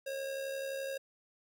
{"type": "tone with amplitude modulation", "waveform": "square", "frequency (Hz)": 542, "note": "C#5", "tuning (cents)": -39, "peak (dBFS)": -35, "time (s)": [0.06, 0.98], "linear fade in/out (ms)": 10, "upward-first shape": "sine", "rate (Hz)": 71.7, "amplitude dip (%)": 45, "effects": []}